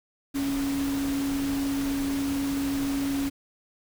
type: tone in noise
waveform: sine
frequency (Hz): 277.2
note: C#4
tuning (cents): 0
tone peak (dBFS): -25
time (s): 0.34-3.3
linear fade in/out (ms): 20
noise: pink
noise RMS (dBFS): -36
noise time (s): 0.34-3.3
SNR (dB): +8
effects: none